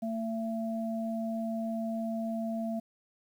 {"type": "tone pair together", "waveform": "sine", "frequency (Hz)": [225, 671.7], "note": ["A3", "E5"], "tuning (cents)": [39, 32], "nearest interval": "octave + perfect fifth", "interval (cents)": 1893, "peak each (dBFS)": [-32, -36], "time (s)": [0.02, 2.8], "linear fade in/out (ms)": 10, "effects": ["10-bit"]}